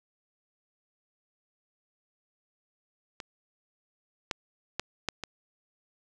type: clicks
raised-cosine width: 0.2 ms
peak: -21 / -12 / -12 / -11 / -18 dBFS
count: 5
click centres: 3.202 / 4.312 / 4.796 / 5.087 / 5.237 s
effects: none